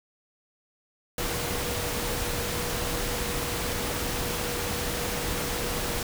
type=tone in noise; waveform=sine; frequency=482.4 Hz; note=B4; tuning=41 cents flat; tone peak=-37 dBFS; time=1.18-6.03 s; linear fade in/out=2 ms; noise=pink; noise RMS=-30 dBFS; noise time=1.18-6.03 s; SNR=-10 dB; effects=none